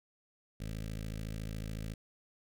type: tone with notch filter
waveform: 15% pulse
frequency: 53.9 Hz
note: A1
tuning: 35 cents flat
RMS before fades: -40 dBFS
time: 0.6-1.94 s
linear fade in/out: 5 ms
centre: 950 Hz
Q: 0.68
effects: none